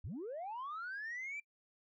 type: linear sweep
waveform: sine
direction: up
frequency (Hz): 61.4 to 2367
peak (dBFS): -39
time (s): 0.04-1.4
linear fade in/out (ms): 5
effects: noise-tail reverb RT60 0.1 s tail -24 dB re dry + tanh soft clip ceiling -38 dBFS